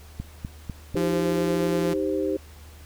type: click train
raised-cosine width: 5 ms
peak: -19 dBFS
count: 4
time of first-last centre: 0.2-0.946 s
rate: 4.02 Hz
type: chord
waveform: sine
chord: C minor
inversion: first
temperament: equal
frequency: 311.1 / 392 / 523.3 Hz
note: Eb4 / G4 / C5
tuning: 0 / 0 / 0 cents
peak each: -27 / -26 / -29 dBFS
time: 0.95-2.37 s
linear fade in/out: 5 ms
type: tone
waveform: sawtooth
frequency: 171.6 Hz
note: F3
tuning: 30 cents flat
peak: -22 dBFS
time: 0.96-1.94 s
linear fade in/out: 10 ms
effects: added 76 Hz sine -44 dBFS peak until 2.85 s + pink hiss -51 dBFS RMS until 2.85 s